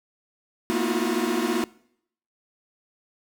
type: tone cluster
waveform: 45% pulse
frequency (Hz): 225.9 / 244.6 / 320.7 / 348.5 / 363.3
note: A3 / B3 / E4 / F4 / F#4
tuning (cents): +46 / -16 / -48 / -4 / -32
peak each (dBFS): -29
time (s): 0.7-1.64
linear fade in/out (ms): 0
effects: noise-tail reverb RT60 0.7 s tail -22 dB re dry